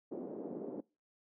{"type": "band-pass noise", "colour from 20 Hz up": "white", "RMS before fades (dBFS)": -43, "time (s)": [0.11, 0.81], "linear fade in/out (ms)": 10, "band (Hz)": [210, 480], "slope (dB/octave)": 24, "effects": ["noise-tail reverb RT60 0.3 s tail -24 dB re dry"]}